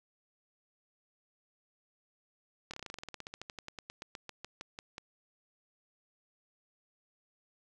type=slowing click train; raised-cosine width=0.2 ms; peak=-25 dBFS; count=28; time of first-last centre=2.71-4.981 s; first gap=26 ms; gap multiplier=1.08; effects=none